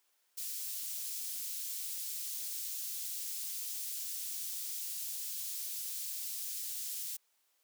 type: high-pass noise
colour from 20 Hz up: white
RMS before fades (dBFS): -40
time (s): 0.37-7.17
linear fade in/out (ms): 10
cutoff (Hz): 4700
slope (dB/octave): 12
effects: white hiss -75 dBFS RMS until 7.63 s + high-pass 400 Hz 12 dB/octave